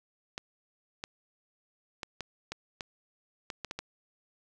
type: clicks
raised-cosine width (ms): 0.2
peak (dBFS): -19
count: 10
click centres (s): 0.379 / 1.039 / 2.032 / 2.207 / 2.52 / 2.808 / 3.502 / 3.647 / 3.711 / 3.79
effects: none